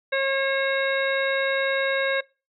harmonic tone, 542 Hz, C#5, 39 cents flat, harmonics 1 / 2 / 3 / 4 / 5 / 7, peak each -23 / -34 / -26 / -29 / -37 / -33 dBFS, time 0.12-2.21 s, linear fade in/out 10 ms, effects noise-tail reverb RT60 0.3 s tail -23 dB re dry

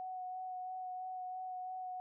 sine tone with vibrato, 740 Hz, F#5, in tune, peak -40 dBFS, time 0-2 s, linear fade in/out 0 ms, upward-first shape sine, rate 3 Hz, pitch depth 13 cents each way, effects none

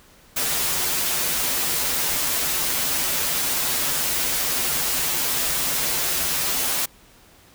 white noise with comb filter, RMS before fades -23 dBFS, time 0.36-6.86 s, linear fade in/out 10 ms, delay 9.6 ms, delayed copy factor -0.75, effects pink hiss -52 dBFS RMS until 7.54 s

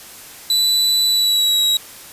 40% pulse tone with pitch glide, 3973 to 3853 Hz, B7 to B7, +10 to -44 cents, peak -12 dBFS, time 0.5-1.77 s, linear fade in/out 2 ms, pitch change -54 cents, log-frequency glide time 1.07-1.65 s, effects white hiss -38 dBFS RMS until 2.12 s + resampled to 32000 Hz

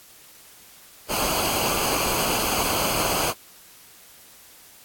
pink noise with comb filter, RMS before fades -24 dBFS, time 1.08-3.34 s, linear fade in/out 50 ms, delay 0.54 ms, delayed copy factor -0.7, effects white hiss -49 dBFS RMS until 4.84 s + AAC 64 kbps

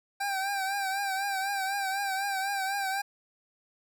25% pulse tone with vibrato, 784 Hz, G5, in tune, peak -25 dBFS, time 0.2-3.02 s, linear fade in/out 10 ms, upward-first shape triangle, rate 4 Hz, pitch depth 63 cents each way, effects none

